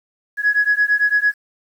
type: beating tone pair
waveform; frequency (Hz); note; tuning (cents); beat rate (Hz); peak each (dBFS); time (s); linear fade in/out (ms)
sine; 1672 / 1680.9; G#6 / G#6; +11 / +20; 8.9; -16; 0.37-1.34; 50
effects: tanh soft clip ceiling -7 dBFS + 8-bit